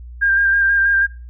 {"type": "tone with vibrato", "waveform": "sine", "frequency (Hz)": 1598, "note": "G6", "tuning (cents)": 33, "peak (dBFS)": -12, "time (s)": [0.21, 1.07], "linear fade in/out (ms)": 20, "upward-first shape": "square", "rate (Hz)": 6.2, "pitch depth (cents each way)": 19, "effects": ["noise-tail reverb RT60 0.3 s tail -20 dB re dry", "added 60 Hz sine -32 dBFS peak until 1.29 s"]}